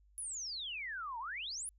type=exponential two-way sweep; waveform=sine; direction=down then up; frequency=10870 to 880 to 10870 Hz; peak=-39 dBFS; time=0.18-1.69 s; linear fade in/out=0 ms; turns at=1.19 s; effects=added 50 Hz sine -63 dBFS peak until 1.78 s